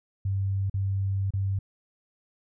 sine tone with dropouts, 97.5 Hz, G2, 9 cents flat, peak -24 dBFS, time 0.25-1.59 s, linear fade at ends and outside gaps 5 ms, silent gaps 0.698-0.74 / 1.306-1.336 s, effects none

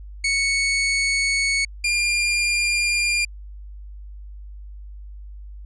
sawtooth tone pair in turn, 2217 / 2403 Hz, C#7 / D7, 0 / +39 cents, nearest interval minor second, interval 139 cents, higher second, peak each -15 dBFS, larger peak neither, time 0.24-1.65 / 1.84-3.25 s, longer neither, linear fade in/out 5 ms, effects added 50 Hz sine -35 dBFS peak until 5.65 s + resampled to 22050 Hz

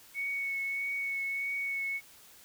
sine tone with vibrato, 2217 Hz, C#7, in tune, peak -31 dBFS, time 0.14-2.01 s, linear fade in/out 50 ms, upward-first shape triangle, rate 1.6 Hz, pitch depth 17 cents each way, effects white hiss -56 dBFS RMS until 2.44 s

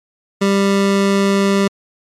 25% pulse tone, 197.7 Hz, G3, 15 cents sharp, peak -8 dBFS, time 0.41-1.68 s, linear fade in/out 10 ms, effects low-pass 8000 Hz 12 dB/octave + MP3 96 kbps

